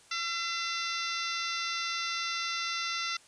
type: harmonic tone with a mistuned harmonic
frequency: 678 Hz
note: E5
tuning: 49 cents sharp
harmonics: 2 / 3 / 4 / 5 / 6 / 7 / 8 / 9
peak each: -36 / -38 / -39 / -40 / -41 / -41 / -42 / -43 dBFS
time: 0.11-3.17 s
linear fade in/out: 5 ms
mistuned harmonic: 5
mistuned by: +77 cents
effects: white hiss -58 dBFS RMS until 3.27 s + resampled to 22050 Hz